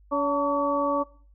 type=harmonic tone with a mistuned harmonic; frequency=284 Hz; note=C#4; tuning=42 cents sharp; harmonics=1 / 2 / 3 / 4; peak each=-28 / -26 / -31 / -26 dBFS; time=0.11-1.04 s; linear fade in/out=20 ms; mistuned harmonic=3; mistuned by=+83 cents; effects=noise-tail reverb RT60 0.5 s tail -21 dB re dry + added 50 Hz sine -52 dBFS peak until 1.34 s